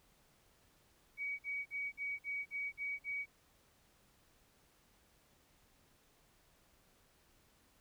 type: tone bursts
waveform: sine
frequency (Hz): 2261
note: C#7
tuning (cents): +34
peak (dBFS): -37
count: 8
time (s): 1.17-3.259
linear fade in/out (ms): 50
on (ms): 220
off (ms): 47
effects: pink hiss -70 dBFS RMS until 7.8 s